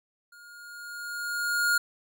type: tone with level ramp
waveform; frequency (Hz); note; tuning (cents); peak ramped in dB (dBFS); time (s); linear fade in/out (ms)
square; 1425; F6; +34; -50 to -21; 0.32-1.78; 5
effects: none